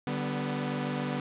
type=chord; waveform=sawtooth; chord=G major; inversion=second; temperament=equal with one note detuned; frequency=146.83 / 193.08 / 246.9 Hz; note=D3 / G3 / B3; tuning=0 / -26 / 0 cents; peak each=-30 / -33 / -29 dBFS; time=0.07-1.2 s; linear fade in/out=2 ms; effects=resampled to 8000 Hz + 9-bit